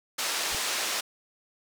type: band-pass noise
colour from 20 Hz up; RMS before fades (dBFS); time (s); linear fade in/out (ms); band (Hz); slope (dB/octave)
white; -30; 0.18-1.01; 10; 410 to 6600; 12
type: noise with exponential growth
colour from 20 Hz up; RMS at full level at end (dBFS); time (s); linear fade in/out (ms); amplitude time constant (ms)
brown; -32; 0.48-0.55; 2; 15
effects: none